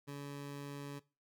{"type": "tone", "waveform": "20% pulse", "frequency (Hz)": 142.2, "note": "C#3", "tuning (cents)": 45, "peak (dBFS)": -38, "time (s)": [0.07, 1], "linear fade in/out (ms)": 20, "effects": ["noise-tail reverb RT60 0.3 s tail -20 dB re dry"]}